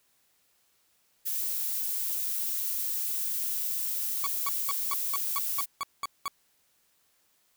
violet noise, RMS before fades -31 dBFS, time 1.25-5.66 s, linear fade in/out 20 ms
40% pulse tone bursts, 1125 Hz, C#6, 25 cents sharp, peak -28 dBFS, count 10, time 4.24-6.28 s, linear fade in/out 0 ms, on 24 ms, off 200 ms
effects white hiss -69 dBFS RMS until 7.56 s

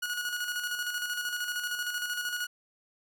sawtooth tone with tremolo, 1454 Hz, F#6, 31 cents flat, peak -26 dBFS, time 0.02-2.47 s, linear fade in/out 10 ms, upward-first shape square, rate 13 Hz, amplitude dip 45%, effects none

